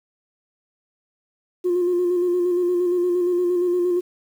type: tone with vibrato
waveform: sine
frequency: 355.2 Hz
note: F4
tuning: 29 cents sharp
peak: -16 dBFS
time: 1.64-4.01 s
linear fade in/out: 20 ms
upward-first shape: square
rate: 8.6 Hz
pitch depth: 27 cents each way
effects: tanh soft clip ceiling -14 dBFS + 8-bit